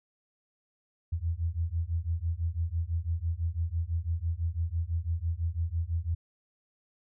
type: beating tone pair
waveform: sine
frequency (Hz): 80.8 / 86.8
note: E2 / F2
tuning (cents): -34 / -10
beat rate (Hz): 6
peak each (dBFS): -31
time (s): 1.12-6.15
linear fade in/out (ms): 10
effects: none